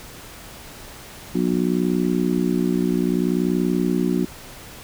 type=harmonic tone; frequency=60.6 Hz; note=B1; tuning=32 cents flat; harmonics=3 / 4 / 5 / 6; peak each=-22 / -23 / -24 / -25 dBFS; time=1.34-4.26 s; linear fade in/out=20 ms; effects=pink hiss -40 dBFS RMS until 4.83 s